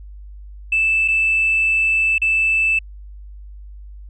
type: tone with dropouts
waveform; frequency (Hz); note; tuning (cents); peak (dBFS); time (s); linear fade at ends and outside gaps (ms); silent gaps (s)
sine; 2637; E7; 0; -13; 0.72-2.79; 5; 1.079-1.083 / 2.182-2.217
effects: tanh soft clip ceiling -9 dBFS + added 50 Hz sine -34 dBFS peak until 4.09 s